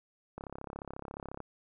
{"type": "click train", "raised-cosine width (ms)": 1, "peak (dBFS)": -27, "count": 36, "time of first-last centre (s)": [0.38, 1.403], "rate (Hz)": 34.2, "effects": []}